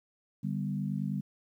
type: chord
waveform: sine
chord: G major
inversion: second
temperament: equal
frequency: 146.83 / 196 / 246.9 Hz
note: D3 / G3 / B3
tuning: 0 / 0 / 0 cents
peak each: -34 / -33 / -39 dBFS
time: 0.43-1.21 s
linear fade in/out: 10 ms
effects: 11-bit

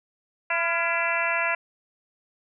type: harmonic tone with a mistuned harmonic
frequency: 335.8 Hz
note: E4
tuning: 32 cents sharp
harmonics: 2 / 3 / 4 / 5 / 6 / 7 / 8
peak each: -30 / -30 / -30 / -30 / -30 / -30 / -30 dBFS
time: 0.5-1.55 s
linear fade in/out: 5 ms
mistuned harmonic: 4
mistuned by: +59 cents
effects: none

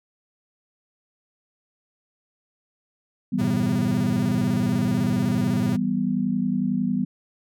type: chord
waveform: sine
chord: E minor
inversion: none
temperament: equal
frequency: 164.81 / 196 / 246.9 Hz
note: E3 / G3 / B3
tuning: 0 / 0 / 0 cents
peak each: -29 / -24 / -24 dBFS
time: 3.32-7.05 s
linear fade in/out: 10 ms
type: tone with vibrato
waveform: square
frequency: 121.2 Hz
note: B2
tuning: 32 cents flat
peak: -26 dBFS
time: 3.38-5.77 s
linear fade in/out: 20 ms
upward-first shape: square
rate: 16 Hz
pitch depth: 190 cents each way
effects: none

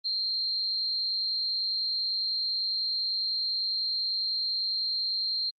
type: tone with amplitude modulation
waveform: sine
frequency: 4186 Hz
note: C8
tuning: in tune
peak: -24 dBFS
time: 0.04-5.51 s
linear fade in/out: 20 ms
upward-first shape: sine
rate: 202 Hz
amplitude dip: 60%
effects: Opus 48 kbps

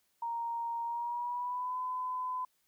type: tone with pitch glide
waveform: sine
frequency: 932.3 to 1010.8 Hz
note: A#5 to B5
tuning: 0 to +40 cents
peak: -33 dBFS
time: 0.22-2.45 s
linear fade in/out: 5 ms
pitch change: +140 cents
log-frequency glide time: 0.84-1.78 s
effects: white hiss -75 dBFS RMS until 2.67 s

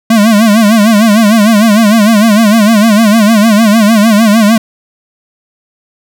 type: tone with vibrato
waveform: square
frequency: 216.2 Hz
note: A3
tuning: 30 cents flat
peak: -4 dBFS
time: 0.1-4.58 s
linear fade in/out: 5 ms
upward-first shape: sine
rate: 6.6 Hz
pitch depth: 120 cents each way
effects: none

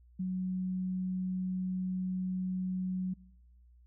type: tone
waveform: sine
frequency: 185 Hz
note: F#3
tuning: in tune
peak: -31 dBFS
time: 0.19-3.14 s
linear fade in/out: 10 ms
effects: noise-tail reverb RT60 1.0 s tail -24 dB re dry + added 60 Hz sine -57 dBFS peak until 3.86 s

